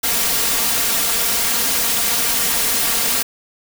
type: noise with comb filter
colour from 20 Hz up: white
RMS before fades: -18 dBFS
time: 0.03-3.23 s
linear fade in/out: 10 ms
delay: 4.3 ms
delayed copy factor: +0.75
effects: none